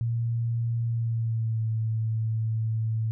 sine tone with pitch glide, 116.4 to 111.27 Hz, A#2 to A2, -2 to +20 cents, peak -24 dBFS, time 0.01-3.11 s, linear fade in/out 0 ms, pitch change -78 cents, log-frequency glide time 0.85-1.65 s, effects none

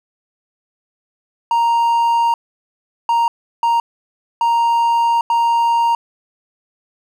triangle tone bursts at uneven times, 932.3 Hz, A#5, in tune, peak -10 dBFS, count 5, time 1.51-2.34 / 3.09-3.28 / 3.63-3.8 / 4.41-5.21 / 5.3-5.95 s, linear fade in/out 2 ms, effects none

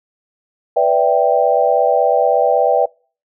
sine chord, E minor seventh, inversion second, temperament equal with one note detuned, 493.9 / 582.9 / 659.3 / 784 Hz, B4 / D5 / E5 / G5, 0 / -13 / 0 / 0 cents, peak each -16 dBFS, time 0.76-2.86 s, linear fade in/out 10 ms, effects noise-tail reverb RT60 0.4 s tail -26 dB re dry

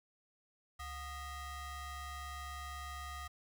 35% pulse ring-modulated tone, 652 Hz, E5, 19 cents flat, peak -38 dBFS, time 0.79-3.28 s, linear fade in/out 10 ms, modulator 582 Hz, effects none

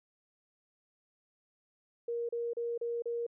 sine tone bursts, 470.5 Hz, A#4, 16 cents sharp, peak -32 dBFS, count 5, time 2.08-3.266 s, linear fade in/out 5 ms, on 210 ms, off 34 ms, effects none

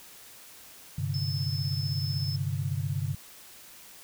sine chord, G suspended fourth, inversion none, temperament equal, 98 / 130.81 / 146.83 Hz, G2 / C3 / D3, 0 / 0 / 0 cents, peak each -32 dBFS, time 0.98-3.15 s, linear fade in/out 5 ms
sine tone, 5240 Hz, E8, 11 cents flat, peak -35 dBFS, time 1.14-2.36 s, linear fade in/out 2 ms
effects white hiss -50 dBFS RMS until 4.03 s

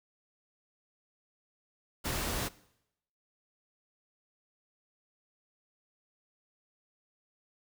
pink noise, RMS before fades -34 dBFS, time 2.04-2.49 s, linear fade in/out 20 ms, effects noise-tail reverb RT60 0.8 s tail -20 dB re dry

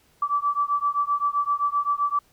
sine beating tone pair, 1154 / 1161.7 Hz, D6 / D6, -31 / -19 cents, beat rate 7.7 Hz, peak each -24 dBFS, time 0.22-2.19 s, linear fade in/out 5 ms, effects pink hiss -61 dBFS RMS until 2.32 s

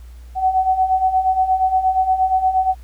sine beating tone pair, 747 / 755.5 Hz, F#5 / F#5, +16 / +36 cents, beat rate 8.5 Hz, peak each -20 / -15 dBFS, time 0.35-2.75 s, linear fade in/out 50 ms, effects added 60 Hz sine -35 dBFS peak until 2.83 s + pink hiss -54 dBFS RMS until 2.83 s

